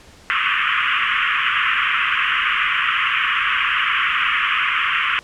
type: band-pass noise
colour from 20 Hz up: pink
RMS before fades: -19 dBFS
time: 0.3-5.19 s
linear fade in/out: 0 ms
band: 1100 to 3100 Hz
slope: 96 dB/octave
effects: pink hiss -46 dBFS RMS until 5.23 s + low-pass 8000 Hz 12 dB/octave